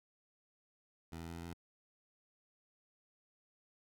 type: tone with pitch steps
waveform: 15% pulse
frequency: 82.41 / 83.13 / 83.85 / 84.58 / 85.32 Hz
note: E2 / E2 / E2 / E2 / F2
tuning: 0 / +15 / +30 / +45 / -40 cents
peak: -38 dBFS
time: 1.12-1.535 s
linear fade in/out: 5 ms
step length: 83 ms
effects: none